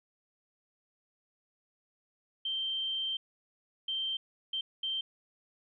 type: tone bursts at uneven times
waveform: sine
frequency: 3136 Hz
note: G7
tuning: in tune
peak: -31 dBFS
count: 4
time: 2.45-3.17 / 3.88-4.17 / 4.53-4.61 / 4.83-5.01 s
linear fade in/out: 5 ms
effects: none